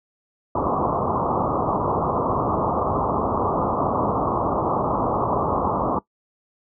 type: low-pass noise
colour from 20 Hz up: white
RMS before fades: -22 dBFS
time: 0.55-5.99 s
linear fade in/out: 5 ms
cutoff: 1200 Hz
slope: 96 dB/octave
effects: noise-tail reverb RT60 0.1 s tail -20 dB re dry + high-pass 60 Hz 12 dB/octave